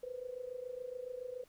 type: tone with amplitude modulation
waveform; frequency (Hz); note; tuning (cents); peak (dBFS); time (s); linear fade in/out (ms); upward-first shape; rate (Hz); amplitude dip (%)
sine; 501; B4; +25; -37; 0.03-1.44; 5; sine; 27.1; 80
effects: pink hiss -68 dBFS RMS until 1.48 s